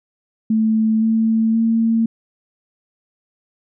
sine tone with pitch steps, 220 / 223.3 / 226.7 Hz, A3 / A3 / A#3, 0 / +26 / -48 cents, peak -13 dBFS, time 0.5-2.06 s, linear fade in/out 5 ms, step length 520 ms, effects none

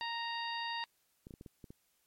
harmonic tone, 931 Hz, A#5, 2 cents flat, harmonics 1 / 2 / 3 / 4 / 5, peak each -39 / -42 / -44 / -45 / -46 dBFS, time 0.01-0.84 s, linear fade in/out 0 ms
clicks, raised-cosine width 3 ms, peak -36 dBFS, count 7, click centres 1.269 / 1.308 / 1.339 / 1.411 / 1.462 / 1.642 / 1.705 s
effects white hiss -75 dBFS RMS until 2.06 s + MP3 64 kbps

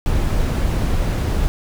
brown noise, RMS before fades -18 dBFS, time 0.06-1.48 s, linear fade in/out 0 ms, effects none

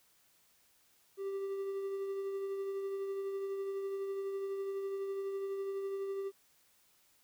triangle tone with tremolo, 392 Hz, G4, in tune, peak -32 dBFS, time 1.17-6.32 s, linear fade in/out 50 ms, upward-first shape triangle, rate 12 Hz, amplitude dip 35%, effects white hiss -69 dBFS RMS until 7.23 s

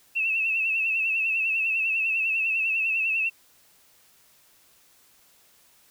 sine tone with vibrato, 2643 Hz, E7, 4 cents sharp, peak -22 dBFS, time 0.15-3.3 s, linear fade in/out 20 ms, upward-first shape sine, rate 10 Hz, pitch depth 58 cents each way, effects white hiss -59 dBFS RMS until 5.9 s

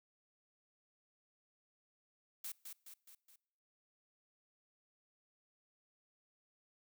blue noise with echo, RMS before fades -44 dBFS, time 2.44-2.52 s, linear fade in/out 5 ms, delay 210 ms, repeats 4, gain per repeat -5 dB, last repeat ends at 3.36 s, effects noise-tail reverb RT60 0.9 s tail -25 dB re dry

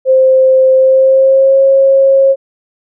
sine tone with pitch glide, 523.3 to 541.4 Hz, C5 to C#5, 0 to -41 cents, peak -4 dBFS, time 0.05-2.36 s, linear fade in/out 50 ms, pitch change +59 cents, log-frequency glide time 0.75-1.61 s, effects none

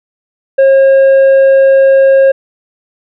sine tone with tanh clipping, 540 Hz, C#5, 45 cents flat, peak -4 dBFS, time 0.58-2.32 s, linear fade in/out 10 ms, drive 5 dB, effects none

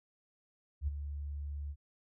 sine tone with ADSR envelope, 72.2 Hz, D2, 29 cents flat, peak -28 dBFS, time 0.81-1.76 s, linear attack 66 ms, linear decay 17 ms, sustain -9 dB, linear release 57 ms, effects none

